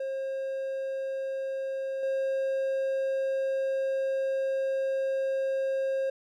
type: tone with level steps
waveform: triangle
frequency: 536 Hz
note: C5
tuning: 42 cents sharp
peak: -28 / -24 dBFS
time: 0-6.1 s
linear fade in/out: 5 ms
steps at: 2.03 s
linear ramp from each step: 2 ms
effects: none